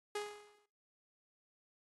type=tone with exponential decay; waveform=sawtooth; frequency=415.3 Hz; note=G#4; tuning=in tune; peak=-32 dBFS; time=0.15-0.66 s; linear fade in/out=5 ms; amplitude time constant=110 ms; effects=noise-tail reverb RT60 0.4 s tail -19 dB re dry + AAC 32 kbps